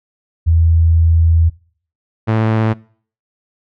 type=tone pair in turn; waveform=sine / sawtooth; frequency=82.41 / 110.55 Hz; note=E2 / A2; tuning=0 / +9 cents; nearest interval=perfect fourth; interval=509 cents; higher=second; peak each=-8 dBFS; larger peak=neither; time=0.46-1.5 / 2.27-2.74 s; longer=first; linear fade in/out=20 ms; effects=noise-tail reverb RT60 0.5 s tail -23 dB re dry + low-pass 2000 Hz 12 dB/octave